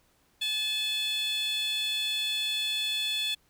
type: tone with high-pass filter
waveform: 15% pulse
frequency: 863 Hz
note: A5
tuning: 34 cents flat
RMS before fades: -30 dBFS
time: 0.41-3.35 s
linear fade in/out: 10 ms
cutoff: 3300 Hz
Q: 4.6
effects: pink hiss -67 dBFS RMS until 3.49 s